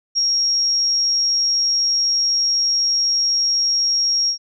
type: tone with ADSR envelope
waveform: sine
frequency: 5588 Hz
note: F8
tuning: in tune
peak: -13 dBFS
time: 0.15-4.38 s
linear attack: 30 ms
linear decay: 9 ms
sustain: -2 dB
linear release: 93 ms
effects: none